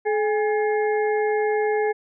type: harmonic tone with a mistuned harmonic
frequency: 427.5 Hz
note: A4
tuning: 50 cents flat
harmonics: 1 / 2 / 4 / 5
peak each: -20 / -26 / -32 / -34 dBFS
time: 0.05-1.93 s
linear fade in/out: 20 ms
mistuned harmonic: 2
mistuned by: -75 cents
effects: none